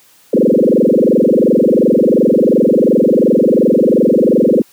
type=tone with frequency modulation; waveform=sine; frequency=370 Hz; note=F#4; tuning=in tune; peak=-7 dBFS; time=0.33-4.62 s; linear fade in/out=5 ms; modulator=22.8 Hz; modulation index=7.4; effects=white hiss -48 dBFS RMS until 4.72 s + high-pass 100 Hz 12 dB/octave